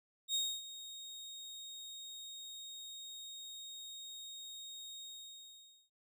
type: tone with ADSR envelope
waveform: 30% pulse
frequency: 3729 Hz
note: A#7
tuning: in tune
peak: -29 dBFS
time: 0.28-5.9 s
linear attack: 64 ms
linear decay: 270 ms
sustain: -15 dB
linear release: 880 ms
effects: none